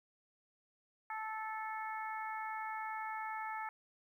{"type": "harmonic tone", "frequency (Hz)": 437.5, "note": "A4", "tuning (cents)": -10, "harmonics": [2, 3, 4, 5], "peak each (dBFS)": [-41, -45, -47, -49], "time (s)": [1.1, 3.69], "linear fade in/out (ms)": 2, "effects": ["12-bit"]}